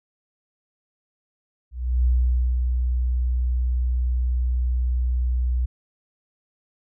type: tone with ADSR envelope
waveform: sine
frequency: 61.74 Hz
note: B1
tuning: in tune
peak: -15 dBFS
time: 1.71-5.66 s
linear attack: 340 ms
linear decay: 520 ms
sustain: -4 dB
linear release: 10 ms
effects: none